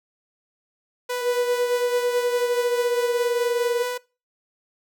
sawtooth tone with tremolo, 493.9 Hz, B4, in tune, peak -20 dBFS, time 1.09-3.98 s, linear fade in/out 10 ms, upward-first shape triangle, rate 4.8 Hz, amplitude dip 30%
sine tone with pitch glide, 484.9 to 473.6 Hz, B4 to A#4, -32 to +27 cents, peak -21 dBFS, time 1.21-3.84 s, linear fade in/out 20 ms, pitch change -41 cents, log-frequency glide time 2.03-3.42 s
effects noise-tail reverb RT60 0.3 s tail -22 dB re dry

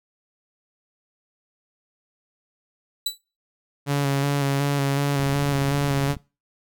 sawtooth tone with exponential decay, 3951 Hz, B7, in tune, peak -16 dBFS, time 3.06-3.18 s, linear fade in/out 5 ms, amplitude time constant 26 ms
sawtooth tone with vibrato, 140.5 Hz, C#3, 24 cents sharp, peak -16 dBFS, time 3.86-6.16 s, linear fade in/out 50 ms, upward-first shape square, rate 2.7 Hz, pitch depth 21 cents each way
click train, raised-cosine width 5 ms, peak -23 dBFS, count 31, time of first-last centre 5.2-6.168 s, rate 31 Hz
effects noise-tail reverb RT60 0.3 s tail -22 dB re dry

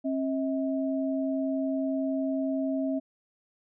sine tone pair together, 269.1 / 640 Hz, C4 / D#5, +49 / +49 cents, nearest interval octave + minor third, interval 1500 cents, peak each -27 / -32 dBFS, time 0.04-3 s, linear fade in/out 20 ms, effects none

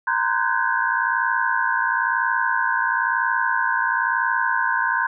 sine tone cluster, 931 / 1032 / 1490 / 1551 / 1664 Hz, A#5 / C6 / F#6 / G6 / G#6, -2 / -24 / +12 / -19 / +3 cents, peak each -25 / -24 / -25 / -24 / -27 dBFS, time 0.07-5.07 s, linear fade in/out 5 ms, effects none

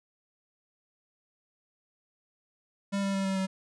square tone with pitch steps, 198.5 / 196.45 / 194.41 / 192.4 / 190.41 Hz, G3 / G3 / G3 / G3 / F#3, +22 / +4 / -14 / -32 / +50 cents, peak -28 dBFS, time 2.92-3.47 s, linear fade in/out 20 ms, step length 110 ms, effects resampled to 22050 Hz

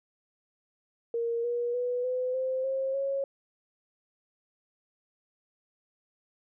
sine tone with pitch steps, 466.2 / 479 / 492.2 / 505.8 / 519.7 / 534 / 548.7 Hz, A#4 / A#4 / B4 / B4 / C5 / C5 / C#5, 0 / +47 / -6 / +41 / -12 / +35 / -18 cents, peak -27 dBFS, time 1.14-3.24 s, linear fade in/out 2 ms, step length 300 ms, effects none

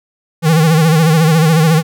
square tone with vibrato, 160 Hz, D#3, 49 cents sharp, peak -8 dBFS, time 0.42-1.83 s, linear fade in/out 50 ms, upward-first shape sine, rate 14 Hz, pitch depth 85 cents each way, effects none

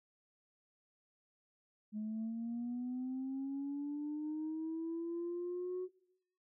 sine linear sweep, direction up, 210.7 to 370 Hz, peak -36 dBFS, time 1.92-5.89 s, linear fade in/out 50 ms, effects noise-tail reverb RT60 0.9 s tail -22 dB re dry + tanh soft clip ceiling -34 dBFS

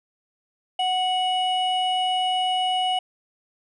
triangle tone pair together, 740 / 2923 Hz, F#5 / F#7, 0 / -22 cents, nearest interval 2 octaves, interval 2378 cents, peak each -20 / -24 dBFS, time 0.79-2.99 s, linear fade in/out 5 ms, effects resampled to 22050 Hz

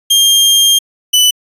sawtooth tone pair in turn, 3205 / 2986 Hz, G7 / F#7, +38 / +15 cents, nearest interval minor second, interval 123 cents, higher first, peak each -3 dBFS, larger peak neither, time 0.1-0.79 / 1.13-1.31 s, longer first, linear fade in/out 10 ms, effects resampled to 32000 Hz

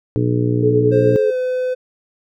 harmonic tone, 60.1 Hz, B1, 46 cents flat, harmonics 2 / 3 / 4 / 5 / 6 / 7 / 8, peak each -17 / -26 / -28 / -20 / -29 / -22 / -31 dBFS, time 0.16-1.16 s, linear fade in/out 0 ms
sine tone, 430.6 Hz, A4, 37 cents flat, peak -14 dBFS, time 0.62-1.31 s, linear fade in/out 10 ms
triangle tone with pitch glide, 528 to 507.4 Hz, C5 to B4, +16 to +47 cents, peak -15 dBFS, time 0.91-1.75 s, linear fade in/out 20 ms, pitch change -69 cents, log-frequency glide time 1.17-1.37 s
effects none

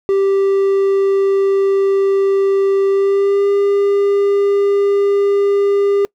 triangle tone with pitch glide, 392 to 401.4 Hz, G4 to G4, 0 to +41 cents, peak -9 dBFS, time 0.09-6.05 s, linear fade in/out 0 ms, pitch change +41 cents, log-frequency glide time 2.89-3.49 s, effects noise-tail reverb RT60 0.1 s tail -25 dB re dry

